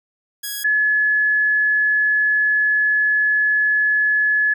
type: tone pair in turn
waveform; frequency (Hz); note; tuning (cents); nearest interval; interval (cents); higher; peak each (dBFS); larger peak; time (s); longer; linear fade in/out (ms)
5% pulse / sine; 1661.2 / 1706.9; G#6 / G#6; 0 / +47; unison; 47; second; -14; neither; 0.43-0.64 / 0.64-4.54; second; 10
effects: none